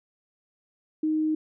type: tone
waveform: sine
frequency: 311.1 Hz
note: D#4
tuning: in tune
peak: -22 dBFS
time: 1.03-1.35 s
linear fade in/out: 5 ms
effects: none